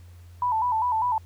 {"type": "tone with vibrato", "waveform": "sine", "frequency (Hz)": 932.3, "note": "A#5", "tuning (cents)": 0, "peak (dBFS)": -21, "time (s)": [0.42, 1.18], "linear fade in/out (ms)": 2, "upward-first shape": "square", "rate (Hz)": 5, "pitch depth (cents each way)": 96, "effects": ["added 87 Hz sine -44 dBFS peak until 1.25 s", "pink hiss -60 dBFS RMS until 1.25 s"]}